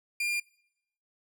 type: tone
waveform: 40% pulse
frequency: 2402 Hz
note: D7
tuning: 38 cents sharp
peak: -27 dBFS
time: 0.2-0.4 s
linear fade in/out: 5 ms
effects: noise-tail reverb RT60 0.8 s tail -24 dB re dry